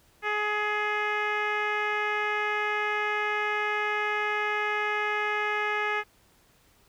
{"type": "tone with low-pass filter", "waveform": "10% pulse", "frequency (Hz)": 420, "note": "G#4", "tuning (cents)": 19, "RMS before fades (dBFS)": -28, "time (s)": [0.22, 6.04], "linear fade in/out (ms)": 50, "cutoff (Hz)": 2200, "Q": 1.7, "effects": ["pink hiss -62 dBFS RMS until 6.88 s"]}